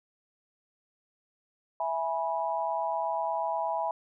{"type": "chord", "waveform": "sine", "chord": "E major", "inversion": "none", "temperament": "equal with one note detuned", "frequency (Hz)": [659.3, 830.6, 978.7], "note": ["E5", "G#5", "B5"], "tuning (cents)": [0, 0, -16], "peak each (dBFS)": -32, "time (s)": [1.8, 3.91], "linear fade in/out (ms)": 2, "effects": []}